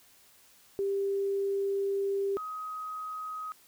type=tone pair in turn; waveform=sine; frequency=395.5 / 1260.7 Hz; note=G4 / D#6; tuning=+15 / +22 cents; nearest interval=octave + minor sixth; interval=2007 cents; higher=second; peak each=-27 / -35 dBFS; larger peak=first; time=0.79-2.37 / 2.37-3.52 s; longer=first; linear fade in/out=0 ms; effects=white hiss -60 dBFS RMS until 3.67 s